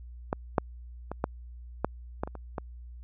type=clicks; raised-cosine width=1 ms; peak=-13 / -8 / -20 / -12 / -11 / -15 / -24 / -27 / -18 dBFS; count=9; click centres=0.329 / 0.582 / 1.116 / 1.241 / 1.846 / 2.235 / 2.275 / 2.353 / 2.582 s; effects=added 60 Hz sine -42 dBFS peak until 3.03 s